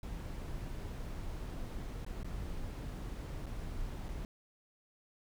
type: noise with dropouts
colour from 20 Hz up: brown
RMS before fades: -41 dBFS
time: 0.03-4.25 s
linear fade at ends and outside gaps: 1 ms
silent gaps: 2.049-2.064 / 2.232-2.245 / 3.459-3.465 / 4.085-4.089 s
effects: none